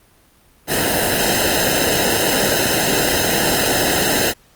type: noise with comb filter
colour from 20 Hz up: pink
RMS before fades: -17 dBFS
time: 0.67-4.34 s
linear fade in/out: 50 ms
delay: 0.87 ms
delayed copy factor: -0.95
effects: pink hiss -53 dBFS RMS until 4.55 s + Opus 32 kbps